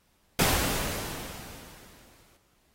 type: noise with exponential decay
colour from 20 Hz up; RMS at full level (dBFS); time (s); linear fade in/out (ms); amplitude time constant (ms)
pink; -23; 0.39-2.37; 2; 430
effects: pink hiss -68 dBFS RMS until 2.74 s + AAC 48 kbps